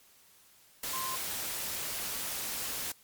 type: tone in noise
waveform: sine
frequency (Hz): 1046.5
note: C6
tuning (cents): 0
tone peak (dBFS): -36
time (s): 0.93-1.16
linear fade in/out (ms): 5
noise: white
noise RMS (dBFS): -36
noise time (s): 0.83-2.92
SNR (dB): -3
effects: white hiss -61 dBFS RMS until 3.03 s + MP3 96 kbps